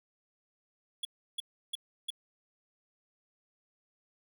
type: tone bursts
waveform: square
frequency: 3375 Hz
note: G#7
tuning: 27 cents sharp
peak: -33 dBFS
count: 4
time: 1.03-2.104 s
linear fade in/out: 5 ms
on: 21 ms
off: 330 ms
effects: none